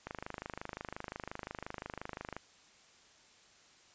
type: click train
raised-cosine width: 0.5 ms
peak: -25 dBFS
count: 60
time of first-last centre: 0.07-2.366 s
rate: 25.7 Hz
effects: white hiss -62 dBFS RMS until 3.94 s + resampled to 16000 Hz

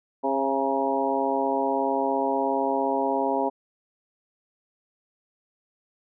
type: harmonic tone with a mistuned harmonic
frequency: 135.6 Hz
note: C#3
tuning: 38 cents flat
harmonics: 2 / 3 / 4 / 5 / 6 / 7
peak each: -29 / -29 / -29 / -29 / -29 / -29 dBFS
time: 0.23-3.5 s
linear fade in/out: 20 ms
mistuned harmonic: 6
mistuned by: +39 cents
effects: none

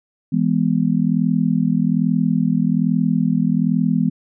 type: chord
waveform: sine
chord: E major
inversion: none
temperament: just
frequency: 164.81 / 206 / 247.2 Hz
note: E3 / G#3 / B3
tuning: 0 / -14 / +2 cents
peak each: -19 dBFS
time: 0.32-4.1 s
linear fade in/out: 10 ms
effects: none

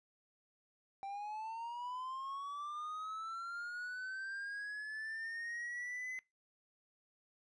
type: linear sweep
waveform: triangle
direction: up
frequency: 780 to 2039 Hz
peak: -39 dBFS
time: 1.03-6.19 s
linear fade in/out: 0 ms
effects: noise-tail reverb RT60 0.2 s tail -21 dB re dry + resampled to 22050 Hz

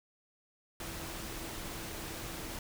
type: tone in noise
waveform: sine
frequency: 329.6 Hz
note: E4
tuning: in tune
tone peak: -50 dBFS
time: 0.8-2.59 s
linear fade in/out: 2 ms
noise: pink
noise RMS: -42 dBFS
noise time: 0.8-2.59 s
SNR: -11 dB
effects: none

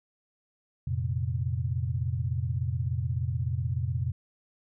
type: tone cluster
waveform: sine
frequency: 87.5 / 114.4 / 130.9 Hz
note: F2 / A#2 / C3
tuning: +4 / -32 / +1 cents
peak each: -31 dBFS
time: 0.87-4.12 s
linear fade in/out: 5 ms
effects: none

